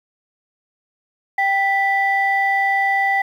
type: tone pair together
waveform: sine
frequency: 784.4 / 1975.5 Hz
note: G5 / B6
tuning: +1 / 0 cents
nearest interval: octave + major third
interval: 1599 cents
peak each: -17 dBFS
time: 1.38-3.22 s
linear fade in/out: 5 ms
effects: tanh soft clip ceiling -8 dBFS + 8-bit